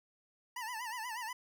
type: tone with vibrato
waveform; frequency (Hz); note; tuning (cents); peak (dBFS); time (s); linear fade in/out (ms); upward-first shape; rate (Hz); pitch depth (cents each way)
25% pulse; 935; A#5; +5; -35; 0.56-1.33; 5; sine; 8.3; 130
effects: none